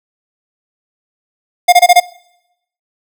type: tone bursts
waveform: square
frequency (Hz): 710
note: F5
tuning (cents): +28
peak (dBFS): -3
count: 5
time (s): 1.68-2.002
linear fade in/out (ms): 10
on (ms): 46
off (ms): 23
effects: noise-tail reverb RT60 0.8 s tail -21 dB re dry

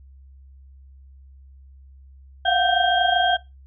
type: tone cluster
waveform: sine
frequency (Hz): 694 / 719 / 747 / 1560 / 3233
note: F5 / F#5 / F#5 / G6 / G#7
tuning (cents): -11 / -50 / +16 / -9 / -47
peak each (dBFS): -23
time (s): 2.45-3.37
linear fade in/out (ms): 10
effects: noise-tail reverb RT60 0.2 s tail -18 dB re dry + added 67 Hz sine -44 dBFS peak until 3.66 s

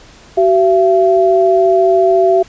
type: tone pair together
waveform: sine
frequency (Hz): 379.4 / 676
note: F#4 / E5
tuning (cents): +43 / +43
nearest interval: minor seventh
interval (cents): 1000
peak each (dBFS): -10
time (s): 0.37-2.43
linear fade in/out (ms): 10
effects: pink hiss -41 dBFS RMS until 2.48 s + resampled to 16000 Hz

